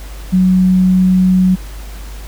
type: tone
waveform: sine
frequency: 185 Hz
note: F#3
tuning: in tune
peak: -7 dBFS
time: 0.32-1.56 s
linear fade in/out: 20 ms
effects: added 50 Hz sine -26 dBFS peak until 2.27 s + pink hiss -37 dBFS RMS until 2.27 s